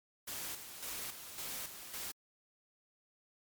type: noise with tremolo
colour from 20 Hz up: white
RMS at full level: -42 dBFS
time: 0.27-2.12 s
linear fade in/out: 10 ms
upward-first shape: square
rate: 1.8 Hz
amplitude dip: 55%
effects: MP3 96 kbps